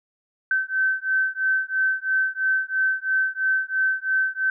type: beating tone pair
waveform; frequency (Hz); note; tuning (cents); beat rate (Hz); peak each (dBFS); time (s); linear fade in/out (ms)
sine; 1538 / 1541; G6 / G6; -33 / -30; 3; -23 / -23; 0.51-4.5; 2
effects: none